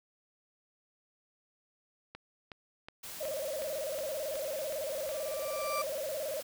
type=click train; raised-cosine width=0.3 ms; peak=-28 dBFS; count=9; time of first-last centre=2.15-5.091 s; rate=2.72 Hz
type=noise; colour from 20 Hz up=white; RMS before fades=-44 dBFS; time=3.03-6.43 s; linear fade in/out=10 ms
type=tone with vibrato; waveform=sine; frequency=580 Hz; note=D5; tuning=22 cents flat; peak=-34 dBFS; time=3.2-6.41 s; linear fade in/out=10 ms; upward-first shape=square; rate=18 Hz; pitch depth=120 cents each way
type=tone with exponential growth; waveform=35% pulse; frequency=1174.7 Hz; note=D6; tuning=in tune; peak=-29 dBFS; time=4.8-5.82 s; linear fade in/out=5 ms; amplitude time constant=220 ms
effects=none